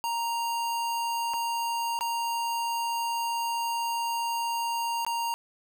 square tone with dropouts, 932.3 Hz, A#5, in tune, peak -28 dBFS, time 0.04-5.34 s, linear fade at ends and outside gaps 0 ms, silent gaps 1.336-1.34 / 1.99-2.009 / 5.049-5.065 s, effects 10-bit

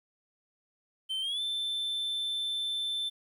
triangle tone with pitch glide, 3100 to 3540 Hz, G7 to A7, -20 to +10 cents, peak -29 dBFS, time 1.09-3.1 s, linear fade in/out 20 ms, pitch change +230 cents, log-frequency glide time 1.21-1.41 s, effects 11-bit

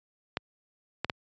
clicks, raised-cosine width 0.3 ms, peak -12 dBFS, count 3, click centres 0.371 / 1.046 / 1.098 s, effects high-pass 80 Hz 12 dB/octave + resampled to 16000 Hz

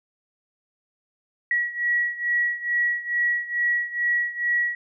sine beating tone pair, 1921 / 1923.3 Hz, B6 / B6, -48 / -46 cents, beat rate 2.3 Hz, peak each -23 / -26 dBFS, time 1.51-4.75 s, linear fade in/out 2 ms, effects none

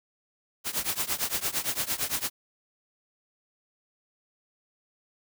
white noise with tremolo, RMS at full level -26 dBFS, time 0.64-2.3 s, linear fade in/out 50 ms, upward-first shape triangle, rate 8.8 Hz, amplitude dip 95%, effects none

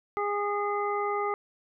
harmonic tone, 410 Hz, G#4, 22 cents flat, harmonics 1 / 2 / 3 / 5, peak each -30 / -32 / -31 / -39 dBFS, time 0.17-1.34 s, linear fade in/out 0 ms, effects none

